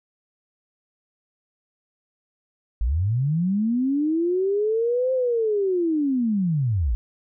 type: linear two-way sweep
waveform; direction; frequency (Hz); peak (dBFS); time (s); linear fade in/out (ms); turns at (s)
sine; up then down; 49.22 to 524 to 49.22; -19; 2.81-6.95; 0; 5.13
effects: none